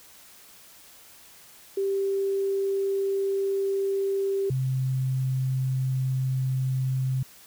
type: tone pair in turn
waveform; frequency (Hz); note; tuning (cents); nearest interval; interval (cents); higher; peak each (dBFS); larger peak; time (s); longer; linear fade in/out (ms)
sine; 392 / 130.81; G4 / C3; 0 / 0; octave + perfect fifth; 1900; first; -23; neither; 1.77-4.5 / 4.5-7.23; neither; 5
effects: white hiss -51 dBFS RMS until 7.46 s